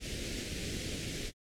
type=band-stop noise; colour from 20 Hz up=pink; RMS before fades=-38 dBFS; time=0-1.32 s; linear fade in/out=50 ms; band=490 to 2000 Hz; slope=24 dB/octave; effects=low-pass 8000 Hz 12 dB/octave + AAC 64 kbps